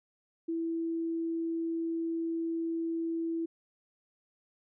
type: tone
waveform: sine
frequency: 330.3 Hz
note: E4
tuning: 4 cents sharp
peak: -30 dBFS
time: 0.48-3.46 s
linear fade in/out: 10 ms
effects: none